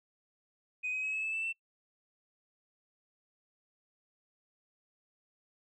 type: tone with pitch steps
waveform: sine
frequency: 2500 / 2529 / 2558 / 2588 / 2618 / 2649 / 2679 Hz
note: D#7 / D#7 / D#7 / E7 / E7 / E7 / E7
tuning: +8 / +28 / +47 / -32 / -13 / +8 / +27 cents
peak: -31 dBFS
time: 0.83-1.53 s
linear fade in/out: 20 ms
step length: 100 ms
effects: noise-tail reverb RT60 0.1 s tail -26 dB re dry + tanh soft clip ceiling -29 dBFS